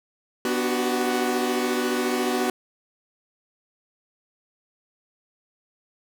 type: chord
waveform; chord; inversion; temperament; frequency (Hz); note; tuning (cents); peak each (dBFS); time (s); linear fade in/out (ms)
sawtooth; G major seventh; first; equal with one note detuned; 246.9 / 293.7 / 370 / 384.2; B3 / D4 / F#4 / G4; 0 / 0 / 0 / -35; -22 / -27 / -22 / -28; 0.45-2.5; 2
effects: none